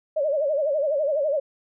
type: tone with vibrato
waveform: sine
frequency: 587.3 Hz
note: D5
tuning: in tune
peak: -20 dBFS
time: 0.16-1.4 s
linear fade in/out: 10 ms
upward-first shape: sine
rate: 12 Hz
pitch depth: 130 cents each way
effects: none